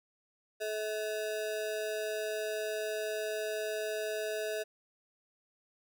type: ring-modulated tone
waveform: square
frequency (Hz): 537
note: C5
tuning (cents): +45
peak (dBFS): -31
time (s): 0.6-4.64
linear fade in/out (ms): 20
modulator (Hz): 107
effects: none